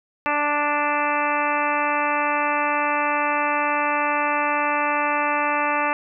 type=harmonic tone; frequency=293.7 Hz; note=D4; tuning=in tune; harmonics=1 / 2 / 3 / 4 / 5 / 6 / 7 / 8 / 9; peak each=-31 / -28 / -24 / -25 / -30 / -30 / -31 / -32 / -29 dBFS; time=0.26-5.93 s; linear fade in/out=0 ms; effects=none